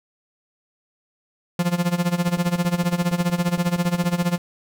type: tone with tremolo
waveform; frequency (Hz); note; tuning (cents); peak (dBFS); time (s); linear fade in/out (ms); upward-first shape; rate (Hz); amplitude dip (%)
45% pulse; 174.61; F3; 0; -16; 1.59-4.38; 2; sine; 15; 85
type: click train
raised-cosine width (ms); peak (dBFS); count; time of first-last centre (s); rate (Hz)
2; -24; 22; 2.28-4.224; 10.8
effects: none